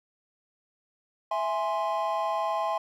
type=chord; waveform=triangle; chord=E augmented; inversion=none; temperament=equal; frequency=659.3 / 830.6 / 1046.5 Hz; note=E5 / G#5 / B#5; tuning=0 / 0 / 0 cents; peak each=-28 dBFS; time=1.31-2.78 s; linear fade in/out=5 ms; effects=tanh soft clip ceiling -16 dBFS